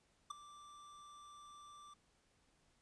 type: tone with ADSR envelope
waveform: square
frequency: 1174.7 Hz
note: D6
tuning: in tune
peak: -39 dBFS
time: 0.3-1.94 s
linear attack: 9 ms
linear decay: 8 ms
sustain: -17 dB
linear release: 7 ms
effects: pink hiss -75 dBFS RMS until 2.81 s + resampled to 22050 Hz